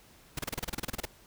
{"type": "noise bursts", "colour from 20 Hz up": "pink", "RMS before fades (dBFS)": -33, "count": 14, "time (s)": [0.37, 1.054], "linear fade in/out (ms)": 5, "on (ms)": 21, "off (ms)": 30, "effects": ["pink hiss -58 dBFS RMS until 1.26 s"]}